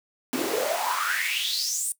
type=noise with high-pass filter sweep; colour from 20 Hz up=pink; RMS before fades=-27 dBFS; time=0.33-1.92 s; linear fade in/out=0 ms; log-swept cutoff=270 to 9400 Hz; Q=7; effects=noise-tail reverb RT60 0.1 s tail -18 dB re dry